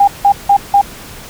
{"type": "tone bursts", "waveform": "sine", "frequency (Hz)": 804, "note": "G5", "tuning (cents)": 44, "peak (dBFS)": -4, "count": 4, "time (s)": [0, 0.814], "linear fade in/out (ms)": 5, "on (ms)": 76, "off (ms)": 170, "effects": ["pink hiss -32 dBFS RMS until 1.29 s"]}